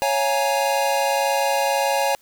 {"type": "chord", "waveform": "square", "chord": "Bb minor seventh", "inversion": "first", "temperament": "equal", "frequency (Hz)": [554.4, 698.5, 830.6, 932.3], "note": ["Db5", "F5", "Ab5", "Bb5"], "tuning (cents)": [0, 0, 0, 0], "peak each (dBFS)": [-23, -28, -23, -28], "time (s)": [0.02, 2.15], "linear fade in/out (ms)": 0, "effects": ["white hiss -57 dBFS RMS until 2.21 s"]}